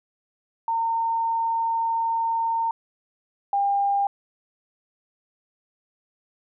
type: tone pair in turn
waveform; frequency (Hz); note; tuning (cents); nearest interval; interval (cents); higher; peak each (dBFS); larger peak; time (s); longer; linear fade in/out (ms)
sine; 913 / 800.6; A#5 / G5; -36 / +36; major second; 228; first; -21 / -19; second; 0.68-2.71 / 3.53-4.07; first; 2
effects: none